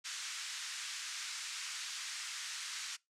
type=band-pass noise; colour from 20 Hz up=white; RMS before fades=-43 dBFS; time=0.04-2.97 s; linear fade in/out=20 ms; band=1300 to 7400 Hz; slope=24 dB/octave; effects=noise-tail reverb RT60 0.2 s tail -23 dB re dry + low-pass 12000 Hz 12 dB/octave